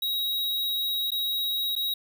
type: tone with dropouts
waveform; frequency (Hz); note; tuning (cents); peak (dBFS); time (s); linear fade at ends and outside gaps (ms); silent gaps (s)
square; 3821; A#7; +42; -26; 0.02-1.94; 5; 1.106-1.117 / 1.754-1.762
effects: none